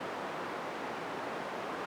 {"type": "band-pass noise", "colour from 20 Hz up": "white", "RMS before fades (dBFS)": -39, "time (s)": [0, 1.86], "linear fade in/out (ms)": 10, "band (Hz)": [230, 1100], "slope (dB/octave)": 12, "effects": []}